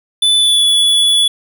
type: tone with pitch glide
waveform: square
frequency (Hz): 3495 to 3419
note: A7 to G#7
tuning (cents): -12 to +50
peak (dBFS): -9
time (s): 0.22-1.28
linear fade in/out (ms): 5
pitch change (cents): -38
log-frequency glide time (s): 0.37-0.65
effects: none